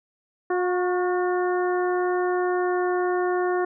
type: harmonic tone with a mistuned harmonic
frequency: 359.9 Hz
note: F#4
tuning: 48 cents flat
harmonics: 1 / 2 / 3 / 4 / 5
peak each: -22 / -28 / -32 / -34 / -36 dBFS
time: 0.5-3.65 s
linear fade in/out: 5 ms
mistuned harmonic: 3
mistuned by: +35 cents
effects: none